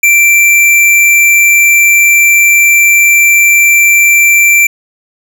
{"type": "tone", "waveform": "square", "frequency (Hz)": 2349, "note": "D7", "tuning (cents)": 0, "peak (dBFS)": -4, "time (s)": [0.03, 4.67], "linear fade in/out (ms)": 5, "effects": []}